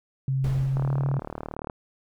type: tone with pitch glide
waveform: sine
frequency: 133.7 to 137.22 Hz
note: C3 to C#3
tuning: +38 to -17 cents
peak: -22 dBFS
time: 0.28-1.19 s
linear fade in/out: 2 ms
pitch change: +45 cents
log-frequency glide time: 0.69-0.99 s
type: noise with exponential decay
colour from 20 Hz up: brown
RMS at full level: -30 dBFS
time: 0.44-1.55 s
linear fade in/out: 2 ms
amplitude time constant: 240 ms
type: click train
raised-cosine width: 1 ms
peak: -19 dBFS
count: 36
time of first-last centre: 0.77-1.698 s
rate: 37.7 Hz
effects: none